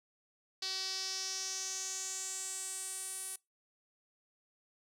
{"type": "tone with band-pass filter sweep", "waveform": "sawtooth", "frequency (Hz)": 380, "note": "F#4", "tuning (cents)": 46, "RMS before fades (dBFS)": -40, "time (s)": [0.62, 3.36], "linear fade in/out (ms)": 5, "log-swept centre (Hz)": [4600, 10000], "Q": 4.6, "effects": ["noise-tail reverb RT60 0.2 s tail -23 dB re dry"]}